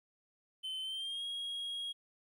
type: tone with pitch glide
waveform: triangle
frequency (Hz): 3066 to 3286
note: G7 to G#7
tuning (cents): -39 to -19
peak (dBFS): -36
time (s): 0.63-1.93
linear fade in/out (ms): 20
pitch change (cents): +120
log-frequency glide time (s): 0.82-1.24
effects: 13-bit